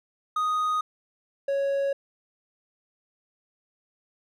triangle tone pair in turn, 1244.5 / 554.4 Hz, D#6 / C#5, 0 / 0 cents, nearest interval octave + major second, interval 1400 cents, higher first, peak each -21 dBFS, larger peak neither, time 0.36-0.81 / 1.48-1.93 s, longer neither, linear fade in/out 5 ms, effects none

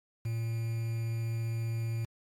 triangle tone with quantisation, 114.4 Hz, A#2, 32 cents flat, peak -28 dBFS, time 0.25-2.05 s, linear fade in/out 5 ms, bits 8, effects MP3 64 kbps

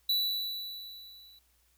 square tone with level ramp, 3951 Hz, B7, in tune, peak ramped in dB -25 to -55 dBFS, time 0.09-1.39 s, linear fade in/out 5 ms, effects added 60 Hz sine -70 dBFS peak until 1.77 s + white hiss -70 dBFS RMS until 1.77 s

